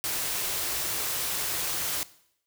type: band-stop noise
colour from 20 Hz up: white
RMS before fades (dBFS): -30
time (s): 0.04-2.03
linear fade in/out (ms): 0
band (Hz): 190 to 270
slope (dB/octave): 96
effects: noise-tail reverb RT60 0.7 s tail -18 dB re dry